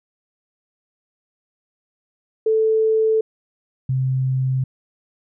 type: tone pair in turn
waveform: sine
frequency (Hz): 440 / 130.81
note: A4 / C3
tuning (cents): 0 / 0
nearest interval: octave + major sixth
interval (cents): 2100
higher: first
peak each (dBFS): -14 / -17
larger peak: first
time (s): 2.46-3.21 / 3.89-4.64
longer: neither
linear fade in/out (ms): 5
effects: none